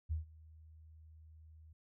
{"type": "tone with ADSR envelope", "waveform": "sine", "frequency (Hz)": 78.9, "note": "D#2", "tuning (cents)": 25, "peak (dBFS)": -32, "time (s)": [0.09, 1.73], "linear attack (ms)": 28, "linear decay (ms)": 130, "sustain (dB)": -23, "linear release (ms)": 5, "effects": []}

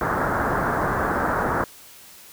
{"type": "low-pass noise", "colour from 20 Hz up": "white", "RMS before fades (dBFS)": -23, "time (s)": [0.01, 1.64], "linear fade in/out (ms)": 2, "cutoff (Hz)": 1600, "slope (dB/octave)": 48, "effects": ["white hiss -46 dBFS RMS until 2.32 s"]}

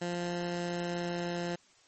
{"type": "tone with pitch glide", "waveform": "15% pulse", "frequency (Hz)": [174.61, 173.6], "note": ["F3", "F3"], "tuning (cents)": [0, -10], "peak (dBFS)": -26, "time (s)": [0.01, 1.56], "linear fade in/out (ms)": 10, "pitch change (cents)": -10, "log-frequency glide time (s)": [0.31, 1.44], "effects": ["white hiss -63 dBFS RMS until 1.87 s", "MP3 32 kbps"]}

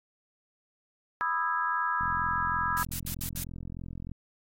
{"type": "chord", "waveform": "sine", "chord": "E major seventh", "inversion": "second", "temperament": "just", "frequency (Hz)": [988.9, 1236.1, 1318.5, 1648.1], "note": ["B5", "D#6", "E6", "G#6"], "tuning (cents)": [2, -12, 0, -14], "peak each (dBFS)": [-31, -33, -32, -32], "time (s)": [1.21, 2.83], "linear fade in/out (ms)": 0}
{"type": "click train", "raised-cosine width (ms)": 5, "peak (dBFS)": -28, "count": 92, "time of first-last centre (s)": [2.01, 4.116], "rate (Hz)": 43.2}
{"type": "noise bursts", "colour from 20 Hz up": "blue", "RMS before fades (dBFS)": -35, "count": 5, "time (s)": [2.77, 3.437], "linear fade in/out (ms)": 0, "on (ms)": 79, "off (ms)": 68}
{"effects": ["AAC 48 kbps"]}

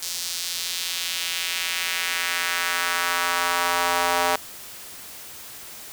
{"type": "tone with high-pass filter sweep", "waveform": "square", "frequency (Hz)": 87.31, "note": "F2", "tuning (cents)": 0, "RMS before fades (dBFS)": -25, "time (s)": [0.02, 4.36], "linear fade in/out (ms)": 5, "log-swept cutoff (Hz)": [5200, 740], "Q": 1.4, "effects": ["white hiss -40 dBFS RMS until 5.92 s"]}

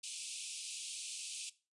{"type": "band-pass noise", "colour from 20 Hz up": "white", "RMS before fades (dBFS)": -45, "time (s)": [0.03, 1.5], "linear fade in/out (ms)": 10, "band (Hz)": [2400, 10000], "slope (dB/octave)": 96, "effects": ["noise-tail reverb RT60 0.3 s tail -17 dB re dry", "resampled to 24000 Hz"]}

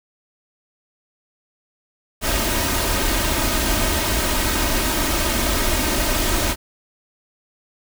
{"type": "noise with comb filter", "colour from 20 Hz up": "pink", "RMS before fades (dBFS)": -20, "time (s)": [2.21, 6.56], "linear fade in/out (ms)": 50, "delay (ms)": 3.2, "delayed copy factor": 0.6, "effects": []}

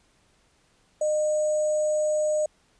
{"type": "tone with sample-and-hold", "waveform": "sine", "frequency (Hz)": 610, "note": "D#5", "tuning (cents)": -34, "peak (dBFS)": -21, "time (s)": [1.01, 2.46], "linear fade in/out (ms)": 5, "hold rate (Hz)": 7350, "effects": ["pink hiss -64 dBFS RMS until 2.79 s", "resampled to 22050 Hz"]}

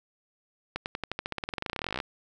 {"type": "accelerating click train", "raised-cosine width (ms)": 0.3, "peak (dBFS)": -15, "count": 30, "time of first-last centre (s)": [0.76, 2.002], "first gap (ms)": 99, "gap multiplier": 0.93, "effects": []}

